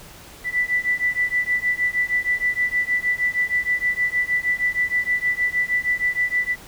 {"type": "beating tone pair", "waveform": "sine", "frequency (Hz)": [1975.5, 1981.9], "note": ["B6", "B6"], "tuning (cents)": [0, 6], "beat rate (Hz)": 6.4, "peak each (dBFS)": -22, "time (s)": [0.44, 6.56], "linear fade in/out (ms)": 50, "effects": ["pink hiss -43 dBFS RMS until 6.67 s"]}